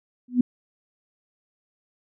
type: tone with exponential growth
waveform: sine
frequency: 246.9 Hz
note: B3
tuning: in tune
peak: -11 dBFS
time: 0.28-0.41 s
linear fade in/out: 5 ms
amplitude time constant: 28 ms
effects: none